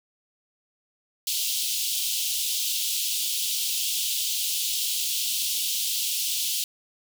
pink high-pass noise, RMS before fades -27 dBFS, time 1.27-6.64 s, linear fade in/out 2 ms, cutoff 2900 Hz, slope 48 dB/octave, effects none

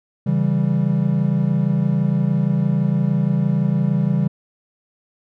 triangle chord, C# diminished, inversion none, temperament equal, 138.59 / 164.81 / 196 Hz, C#3 / E3 / G3, 0 / 0 / 0 cents, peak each -18 dBFS, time 0.26-4.28 s, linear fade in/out 10 ms, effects none

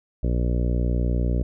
harmonic tone, 60 Hz, B1, 49 cents flat, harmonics 1 / 2 / 3 / 4 / 5 / 6 / 7 / 8 / 9 / 10, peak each -21 / -27 / -31 / -33 / -35 / -37 / -38 / -39 / -40 / -41 dBFS, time 0.23-1.43 s, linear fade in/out 5 ms, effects none

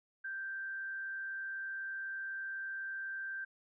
sine tone with frequency modulation, 1568 Hz, G6, in tune, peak -38 dBFS, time 0.24-3.45 s, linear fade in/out 10 ms, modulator 108 Hz, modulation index 0.25, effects none

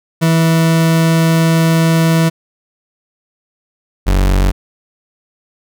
40% pulse tone pair in turn, 163.4 / 47.25 Hz, E3 / F#1, -15 / +37 cents, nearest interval octave + major sixth, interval 2148 cents, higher first, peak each -8 dBFS, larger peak neither, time 0.21-2.3 / 4.06-4.52 s, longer first, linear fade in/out 20 ms, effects none

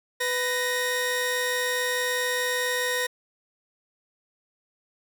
sawtooth tone pair together, 497.9 / 1864.7 Hz, B4 / A#6, +14 / 0 cents, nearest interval octave + major seventh, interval 2286 cents, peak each -24 / -23 dBFS, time 0.2-3.07 s, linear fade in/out 10 ms, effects none

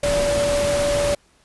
sine tone in noise, 577 Hz, D5, 31 cents flat, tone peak -18 dBFS, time 0.03-1.15 s, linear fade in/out 5 ms, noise pink, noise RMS -25 dBFS, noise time 0.03-1.15 s, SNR +4 dB, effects pink hiss -58 dBFS RMS until 1.44 s + resampled to 24000 Hz

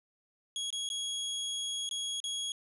sawtooth tone with dropouts, 3320 Hz, G#7, 1 cent flat, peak -30 dBFS, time 0.56-2.52 s, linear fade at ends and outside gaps 1 ms, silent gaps 0.704-0.727 / 0.89-0.901 / 1.891-1.911 / 2.202-2.24 s, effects resampled to 24000 Hz

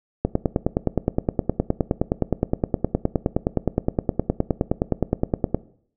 click train, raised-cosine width 2 ms, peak -5 dBFS, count 52, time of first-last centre 0.25-5.546 s, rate 9.63 Hz, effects noise-tail reverb RT60 0.6 s tail -19 dB re dry

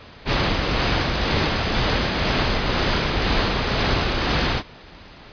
pink noise with tremolo, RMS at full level -19 dBFS, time 0.25-4.63 s, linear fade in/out 50 ms, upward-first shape sine, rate 2 Hz, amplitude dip 30%, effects pink hiss -43 dBFS RMS until 5.32 s + resampled to 11025 Hz

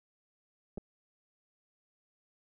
clicks, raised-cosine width 2 ms, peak -28 dBFS, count 2, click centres 0.775 / 0.78 s, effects none

